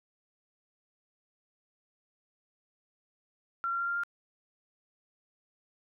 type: tone with pitch steps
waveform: sine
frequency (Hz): 1368 / 1375.9 / 1383.9 / 1391.9 / 1400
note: F6 / F6 / F6 / F6 / F6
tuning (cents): -36 / -26 / -16 / -6 / +4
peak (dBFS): -29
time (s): 3.64-4.035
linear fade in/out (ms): 0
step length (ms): 79
effects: none